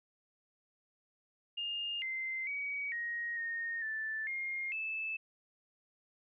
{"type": "tone with pitch steps", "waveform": "sine", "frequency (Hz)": [2825, 2078, 2263, 1880, 1847, 1760, 2128, 2624], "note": ["F7", "C7", "C#7", "A#6", "A#6", "A6", "C7", "E7"], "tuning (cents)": [19, -12, 35, 14, -16, 0, 29, -9], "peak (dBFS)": -35, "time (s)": [1.57, 5.17], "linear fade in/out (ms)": 10, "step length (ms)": 450, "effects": []}